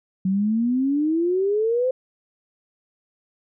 sine exponential sweep, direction up, 185 to 523.3 Hz, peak -18 dBFS, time 0.25-1.91 s, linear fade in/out 5 ms, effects none

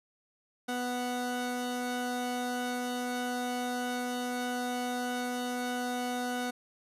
30% pulse tone pair together, 247.1 / 740.5 Hz, B3 / F#5, +1 / +1 cents, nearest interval octave + perfect fifth, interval 1900 cents, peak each -31 / -33 dBFS, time 0.68-6.51 s, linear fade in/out 10 ms, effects resampled to 32000 Hz

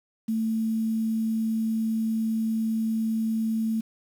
sine tone with quantisation, 222.5 Hz, A3, 20 cents sharp, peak -23 dBFS, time 0.28-3.81 s, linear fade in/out 10 ms, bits 8, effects none

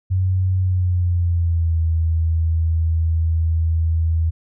sine tone with pitch glide, 93 to 81.43 Hz, F#2 to E2, +9 to -21 cents, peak -15 dBFS, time 0.1-4.31 s, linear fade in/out 20 ms, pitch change -230 cents, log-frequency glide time 0.6-1.79 s, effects none

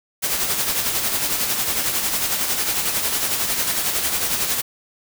white noise with tremolo, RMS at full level -20 dBFS, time 0.22-4.62 s, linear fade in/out 20 ms, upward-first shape sine, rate 11 Hz, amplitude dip 45%, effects none

